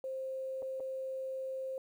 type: tone with dropouts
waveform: sine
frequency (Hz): 527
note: C5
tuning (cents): +12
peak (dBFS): -36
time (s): 0.04-1.78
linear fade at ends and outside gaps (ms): 1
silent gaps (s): 0.622-0.627 / 0.799-0.804
effects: 11-bit